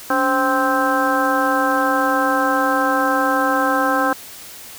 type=harmonic tone with a mistuned harmonic; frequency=261.6 Hz; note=C4; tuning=in tune; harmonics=1 / 2 / 3 / 4 / 5 / 6; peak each=-22 / -22 / -22 / -22 / -22 / -22 dBFS; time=0.1-4.13 s; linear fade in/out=2 ms; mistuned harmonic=1; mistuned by=+130 cents; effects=white hiss -37 dBFS RMS until 4.78 s